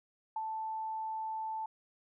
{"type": "tone with ADSR envelope", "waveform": "sine", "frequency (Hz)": 880, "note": "A5", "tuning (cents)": 0, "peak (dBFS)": -32, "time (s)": [0.36, 1.66], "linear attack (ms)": 4, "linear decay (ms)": 41, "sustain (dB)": -3, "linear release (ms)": 4, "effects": []}